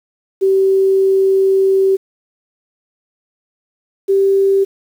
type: tone pair in turn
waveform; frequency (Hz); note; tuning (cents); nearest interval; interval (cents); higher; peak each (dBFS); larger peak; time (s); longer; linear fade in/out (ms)
sine; 385.6 / 391; G4 / G4; -28 / -4; unison; 24; second; -9; neither; 0.41-1.97 / 4.08-4.65; first; 20
effects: 7-bit